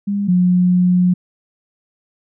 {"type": "tone pair in turn", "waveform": "sine", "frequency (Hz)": [201.6, 180], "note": ["G3", "F#3"], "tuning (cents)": [49, -47], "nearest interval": "major second", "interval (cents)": 196, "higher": "first", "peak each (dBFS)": [-16, -10], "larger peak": "second", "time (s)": [[0.07, 0.28], [0.28, 1.14]], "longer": "second", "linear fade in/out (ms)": 10, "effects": []}